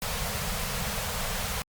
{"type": "band-stop noise", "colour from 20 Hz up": "pink", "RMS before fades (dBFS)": -31, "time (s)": [0.02, 1.62], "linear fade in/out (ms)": 0, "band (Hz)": [220, 430], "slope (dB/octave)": 96, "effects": ["Opus 48 kbps"]}